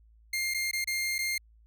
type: tone with dropouts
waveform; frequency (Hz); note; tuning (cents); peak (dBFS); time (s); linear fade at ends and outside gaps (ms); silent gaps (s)
sawtooth; 2115; C7; +18; -25; 0.33-1.38; 5; 0.539-0.544 / 0.713-0.731 / 0.844-0.873 / 1.183-1.188
effects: added 55 Hz sine -56 dBFS peak until 1.66 s